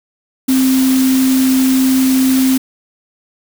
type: tone in noise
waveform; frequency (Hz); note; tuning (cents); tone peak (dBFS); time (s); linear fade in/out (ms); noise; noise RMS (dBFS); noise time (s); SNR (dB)
sine; 261.6; C4; 0; -9; 0.48-2.58; 10; white; -22; 0.48-2.58; +10
effects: none